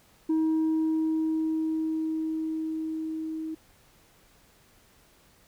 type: tone with level ramp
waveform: sine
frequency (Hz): 317.6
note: D#4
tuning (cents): +36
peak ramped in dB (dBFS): -19 to -31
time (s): 0.29-3.55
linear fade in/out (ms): 10
effects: tanh soft clip ceiling -21 dBFS + pink hiss -60 dBFS RMS until 5.47 s